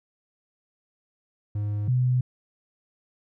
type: tone pair in turn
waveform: triangle / sine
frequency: 103.83 / 126.05 Hz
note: G#2 / B2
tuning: 0 / +36 cents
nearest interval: minor third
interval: 336 cents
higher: second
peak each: -23 / -19 dBFS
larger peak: second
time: 1.55-1.88 / 1.88-2.21 s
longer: neither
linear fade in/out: 5 ms
effects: none